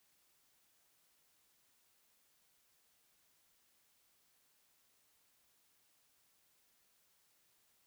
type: silence
effects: white hiss -74 dBFS RMS until 7.86 s